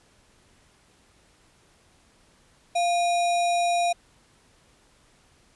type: tone with sample-and-hold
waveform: sine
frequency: 695 Hz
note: F5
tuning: 9 cents flat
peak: -20 dBFS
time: 2.75-3.93 s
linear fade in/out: 10 ms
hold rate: 3150 Hz
effects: pink hiss -60 dBFS RMS until 5.55 s + resampled to 24000 Hz